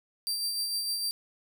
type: tone with tremolo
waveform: sawtooth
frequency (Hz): 4699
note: D8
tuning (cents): 0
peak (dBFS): -25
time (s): 0.27-1.11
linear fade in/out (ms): 0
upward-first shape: sine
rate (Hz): 6.6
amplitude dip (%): 35
effects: none